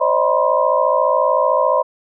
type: tone cluster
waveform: sine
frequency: 522 / 582 / 636 / 969 / 1044 Hz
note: C5 / D5 / D#5 / B5 / C6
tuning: -4 / -16 / +38 / -33 / -4 cents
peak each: -19 dBFS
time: 0-1.83 s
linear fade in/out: 20 ms
effects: none